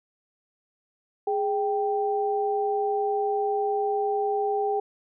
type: tone pair together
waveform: sine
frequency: 415.3 / 784 Hz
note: G#4 / G5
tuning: 0 / 0 cents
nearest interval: major seventh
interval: 1100 cents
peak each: -25 / -26 dBFS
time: 1.27-4.8 s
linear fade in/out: 5 ms
effects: none